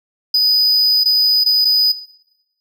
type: tone with dropouts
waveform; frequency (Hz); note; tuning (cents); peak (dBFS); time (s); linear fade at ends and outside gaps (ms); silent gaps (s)
triangle; 4978; D#8; 0; -9; 0.34-1.92; 5; 1.037-1.056 / 1.439-1.459 / 1.647-1.652
effects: noise-tail reverb RT60 0.9 s tail -17 dB re dry